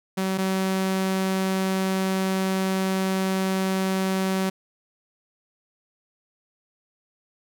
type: tone pair in turn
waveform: sawtooth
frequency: 190 / 190 Hz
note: F#3 / F#3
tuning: +46 / +46 cents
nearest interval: unison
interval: 0 cents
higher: neither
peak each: -19 / -18 dBFS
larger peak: second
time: 0.17-0.38 / 0.38-4.5 s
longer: second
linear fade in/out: 10 ms
effects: none